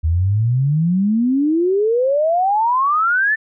sine exponential sweep, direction up, 77 to 1800 Hz, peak -13 dBFS, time 0.03-3.36 s, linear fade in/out 20 ms, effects none

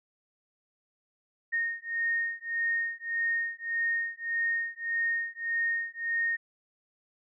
sine beating tone pair, 1848 / 1849.7 Hz, A#6 / A#6, -16 / -14 cents, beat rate 1.7 Hz, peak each -31 dBFS, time 1.52-6.37 s, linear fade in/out 20 ms, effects none

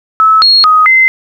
sine tone with pitch steps, 1300 / 4295 / 1254 / 2065 Hz, E6 / C8 / D#6 / C7, -24 / +44 / +13 / -23 cents, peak -3 dBFS, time 0.2-1.08 s, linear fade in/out 0 ms, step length 220 ms, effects 7-bit

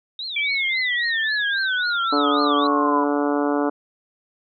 sine tone with vibrato, 3675 Hz, A#7, 25 cents flat, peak -27 dBFS, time 0.19-2.67 s, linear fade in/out 2 ms, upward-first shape triangle, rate 3.7 Hz, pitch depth 280 cents each way
sine exponential sweep, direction down, 2349 to 990 Hz, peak -20 dBFS, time 0.36-3.04 s, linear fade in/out 5 ms
harmonic tone, 144.9 Hz, D3, 23 cents flat, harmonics 2 / 3 / 4 / 5 / 6 / 7 / 8 / 9 / 10, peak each -21 / -25 / -27 / -29 / -31 / -32 / -33 / -34 / -35 dBFS, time 2.12-3.7 s, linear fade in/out 10 ms
effects none

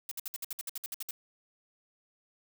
blue noise bursts, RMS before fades -37 dBFS, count 13, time 0.09-1.11 s, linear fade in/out 2 ms, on 24 ms, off 59 ms, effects none

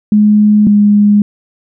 sine tone pair in turn, 210 / 206.4 Hz, G#3 / G#3, +19 / -10 cents, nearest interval unison, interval 29 cents, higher first, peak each -4 dBFS, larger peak neither, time 0.12-0.67 / 0.67-1.22 s, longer neither, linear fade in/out 2 ms, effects none

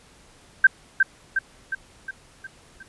sine tone with echo, 1568 Hz, G6, in tune, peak -8 dBFS, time 0.64-0.67 s, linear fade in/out 5 ms, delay 360 ms, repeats 6, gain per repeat -5 dB, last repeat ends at 2.83 s, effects pink hiss -53 dBFS RMS until 2.88 s + resampled to 24000 Hz

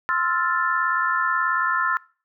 sine chord, F major seventh, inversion second, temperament equal, 1046.5 / 1318.5 / 1396.9 / 1760 Hz, C6 / E6 / F6 / A6, 0 / 0 / 0 / 0 cents, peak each -25 dBFS, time 0.09-1.97 s, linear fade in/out 0 ms, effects noise-tail reverb RT60 0.4 s tail -23 dB re dry

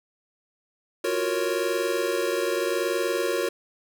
square chord, Gb major seventh, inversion third, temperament equal, 349.2 / 370 / 466.2 / 554.4 Hz, F4 / Gb4 / Bb4 / Db5, 0 / 0 / 0 / 0 cents, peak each -31 / -30 / -29 / -30 dBFS, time 1.04-3.49 s, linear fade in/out 5 ms, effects none

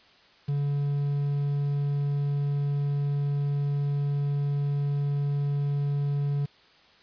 triangle tone with quantisation, 142.8 Hz, D3, 48 cents flat, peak -22 dBFS, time 0.48-6.46 s, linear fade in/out 10 ms, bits 8, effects white hiss -57 dBFS RMS until 7.02 s + resampled to 11025 Hz

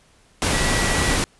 sine tone in noise, 1941 Hz, B6, 31 cents flat, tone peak -26 dBFS, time 0.54-1.16 s, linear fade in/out 0 ms, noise pink, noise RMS -20 dBFS, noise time 0.42-1.24 s, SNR -9 dB, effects pink hiss -56 dBFS RMS until 1.39 s + resampled to 24000 Hz

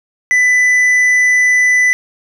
sine tone with tanh clipping, 1994 Hz, B6, 16 cents sharp, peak -9 dBFS, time 0.31-1.93 s, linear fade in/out 0 ms, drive 6 dB, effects none

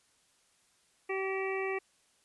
harmonic tone, 384.4 Hz, G4, 34 cents flat, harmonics 1 / 2 / 3 / 5 / 6 / 7, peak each -33 / -41 / -43 / -40 / -40 / -46 dBFS, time 1.09-1.79 s, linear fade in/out 10 ms, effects white hiss -69 dBFS RMS until 2.24 s + resampled to 24000 Hz

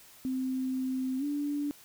sine tone with pitch glide, 259.8 to 289.9 Hz, C4 to D4, -12 to -22 cents, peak -29 dBFS, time 0.25-1.71 s, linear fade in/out 0 ms, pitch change +190 cents, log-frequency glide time 1.18-1.24 s, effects white hiss -55 dBFS RMS until 1.84 s

